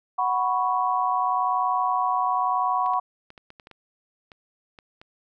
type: chord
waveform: sine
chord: F# suspended fourth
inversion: none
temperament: equal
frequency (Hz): 740 / 987.8 / 1108.7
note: F#5 / B5 / C#6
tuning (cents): 0 / 0 / 0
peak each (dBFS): -25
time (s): 0.18-3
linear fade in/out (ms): 10
type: clicks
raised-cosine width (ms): 0.3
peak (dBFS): -29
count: 11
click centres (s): 2.862 / 2.936 / 3.304 / 3.378 / 3.504 / 3.598 / 3.671 / 3.713 / 4.318 / 4.788 / 5.015
effects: none